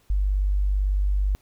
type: tone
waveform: sine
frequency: 49 Hz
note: G1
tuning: in tune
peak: -19 dBFS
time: 0.1-1.35 s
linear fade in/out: 0 ms
effects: pink hiss -62 dBFS RMS until 1.41 s